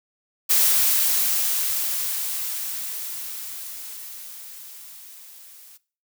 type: noise with level ramp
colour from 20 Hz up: blue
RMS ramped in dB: -17 to -47 dBFS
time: 0.49-5.78 s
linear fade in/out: 20 ms
effects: noise-tail reverb RT60 0.4 s tail -20 dB re dry